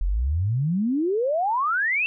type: exponential sweep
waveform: sine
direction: up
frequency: 40.13 to 2724 Hz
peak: -20 dBFS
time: 0.01-2.06 s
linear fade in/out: 0 ms
effects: none